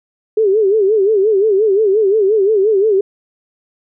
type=tone with vibrato; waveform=sine; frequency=411.4 Hz; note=G#4; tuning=16 cents flat; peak=-9 dBFS; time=0.37-3.01 s; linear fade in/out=5 ms; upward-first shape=sine; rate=5.7 Hz; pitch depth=140 cents each way; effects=none